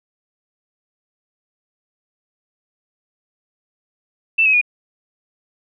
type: tone with pitch steps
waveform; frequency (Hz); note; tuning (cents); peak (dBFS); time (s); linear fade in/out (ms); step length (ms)
sine; 2659 / 2551 / 2447; E7 / D#7 / D#7; +14 / +43 / -29; -11; 4.38-4.614; 10; 78
effects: none

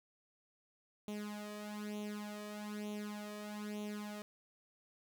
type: tone with flanger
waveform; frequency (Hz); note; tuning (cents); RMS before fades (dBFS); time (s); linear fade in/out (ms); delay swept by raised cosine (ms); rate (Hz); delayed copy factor
sawtooth; 209; G#3; +11; -44; 1.08-4.22; 0; 0.3 to 1.7; 1.1; +0.8
effects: none

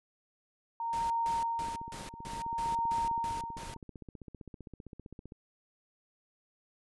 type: tone with tremolo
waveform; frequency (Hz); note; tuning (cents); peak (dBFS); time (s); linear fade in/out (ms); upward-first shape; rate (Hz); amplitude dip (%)
sine; 924; A#5; -16; -28; 0.8-3.77; 2; sine; 0.59; 90
type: noise bursts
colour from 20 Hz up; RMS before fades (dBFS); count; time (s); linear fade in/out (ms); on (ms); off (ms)
pink; -45; 9; 0.93-3.74; 0; 170; 160
type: click train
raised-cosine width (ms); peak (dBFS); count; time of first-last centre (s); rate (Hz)
3; -33; 58; 1.62-5.321; 15.4
effects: resampled to 24000 Hz

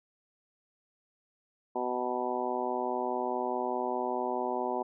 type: harmonic tone with a mistuned harmonic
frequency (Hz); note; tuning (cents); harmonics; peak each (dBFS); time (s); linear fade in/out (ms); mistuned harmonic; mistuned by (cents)
124.8; B2; +19; 2 / 3 / 4 / 5 / 6 / 7 / 8; -39 / -35 / -39 / -37 / -36 / -37 / -38; 1.75-4.83; 10; 8; -35
effects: none

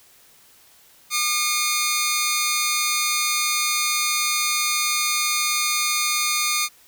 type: tone pair together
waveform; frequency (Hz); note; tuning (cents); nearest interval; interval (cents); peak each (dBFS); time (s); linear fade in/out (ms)
10% pulse; 1212.3 / 2160; D#6 / C#7; -45 / -45; minor seventh; 1000; -14; 1.1-6.69; 50
effects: white hiss -53 dBFS RMS until 6.87 s

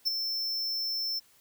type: tone with ADSR envelope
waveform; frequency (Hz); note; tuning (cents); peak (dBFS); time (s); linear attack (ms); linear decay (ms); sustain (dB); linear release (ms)
square; 5340; E8; +22; -23; 0.05-1.2; 25; 16; -7; 19
effects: white hiss -62 dBFS RMS until 1.4 s

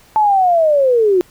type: linear sweep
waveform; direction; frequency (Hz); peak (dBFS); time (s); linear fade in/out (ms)
sine; down; 878 to 349.2; -9; 0.16-1.21; 0
effects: pink hiss -48 dBFS RMS until 1.3 s

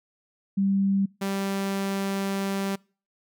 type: tone pair in turn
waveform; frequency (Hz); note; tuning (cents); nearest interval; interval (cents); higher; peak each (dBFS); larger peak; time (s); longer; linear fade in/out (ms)
sine / sawtooth; 196 / 196; G3 / G3; 0 / 0; unison; 0; neither; -20 / -22; first; 0.57-1.06 / 1.21-2.76; second; 10
effects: noise-tail reverb RT60 0.4 s tail -26 dB re dry

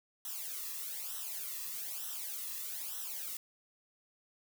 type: noise with flanger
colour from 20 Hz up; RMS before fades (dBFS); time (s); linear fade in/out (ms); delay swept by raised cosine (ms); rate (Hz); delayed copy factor
blue; -41; 0.25-3.37; 2; 0.43 to 1.36; 1.1; -0.85
effects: none

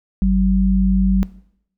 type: tone pair together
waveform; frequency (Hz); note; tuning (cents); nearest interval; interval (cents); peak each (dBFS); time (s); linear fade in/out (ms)
sine; 49.94 / 190.4; G1 / F#3; +33 / +50; octave + major seventh; 2317; -15; 0.22-1.23; 0
effects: noise-tail reverb RT60 0.7 s tail -19 dB re dry

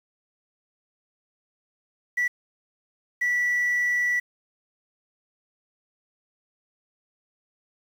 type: tone bursts at uneven times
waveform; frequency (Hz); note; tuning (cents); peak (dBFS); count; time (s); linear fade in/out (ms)
sine; 1955; B6; -18; -19; 2; 2.17-2.28 / 3.21-4.2; 10
effects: tanh soft clip ceiling -19 dBFS + 8-bit

